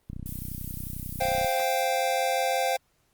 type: click train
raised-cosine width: 5 ms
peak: -24 dBFS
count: 43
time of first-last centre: 0.1-1.446 s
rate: 31.2 Hz
type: noise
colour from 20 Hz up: violet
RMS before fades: -40 dBFS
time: 0.26-1.82 s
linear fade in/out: 0 ms
type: chord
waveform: square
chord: C suspended fourth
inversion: none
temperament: equal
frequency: 523.3 / 698.5 / 784 Hz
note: C5 / F5 / G5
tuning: 0 / 0 / 0 cents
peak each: -29 dBFS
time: 1.2-2.77 s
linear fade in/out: 10 ms
effects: pink hiss -69 dBFS RMS until 3.13 s + Opus 32 kbps